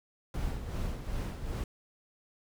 brown noise with tremolo, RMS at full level -33 dBFS, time 0.34-1.64 s, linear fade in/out 2 ms, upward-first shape sine, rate 2.6 Hz, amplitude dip 55%, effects none

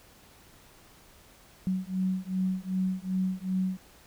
sine beating tone pair, 185.6 / 188.2 Hz, F#3 / F#3, +6 / +30 cents, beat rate 2.6 Hz, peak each -30 dBFS, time 1.67-3.77 s, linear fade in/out 0 ms, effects pink hiss -56 dBFS RMS until 4.06 s

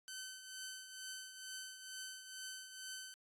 10% pulse tone with tremolo, 1528 Hz, G6, 45 cents flat, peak -36 dBFS, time 0.08-3.14 s, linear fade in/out 0 ms, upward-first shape triangle, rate 2.2 Hz, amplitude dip 65%, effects AAC 64 kbps

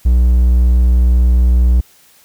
triangle tone, 61 Hz, B1, 21 cents flat, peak -5 dBFS, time 0.05-1.81 s, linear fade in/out 10 ms, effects white hiss -48 dBFS RMS until 2.24 s

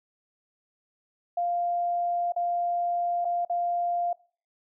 sine tone with dropouts, 698 Hz, F5, 1 cent flat, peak -24 dBFS, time 1.37-4.13 s, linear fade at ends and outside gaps 5 ms, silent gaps 2.322-2.362 / 3.247-3.251 / 3.45-3.497 s, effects noise-tail reverb RT60 0.4 s tail -22 dB re dry

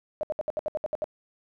sine tone bursts, 613 Hz, D#5, 26 cents flat, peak -25 dBFS, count 10, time 0.21-1.042 s, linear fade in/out 0 ms, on 22 ms, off 68 ms, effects none

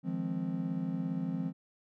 triangle chord, F minor seventh, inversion third, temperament just, 157.15 / 174.61 / 209.5 / 261.9 Hz, Eb3 / F3 / Ab3 / C4, +18 / 0 / +15 / +2 cents, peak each -38 / -33 / -38 / -35 dBFS, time 0.03-1.53 s, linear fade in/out 50 ms, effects none

